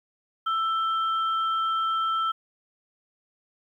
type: tone pair together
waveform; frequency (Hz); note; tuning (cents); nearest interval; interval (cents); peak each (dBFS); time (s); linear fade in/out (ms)
sine; 1326 / 3154; E6 / G7; +10 / +10; octave + minor third; 1500; -23 / -35; 0.46-2.32; 10
effects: 10-bit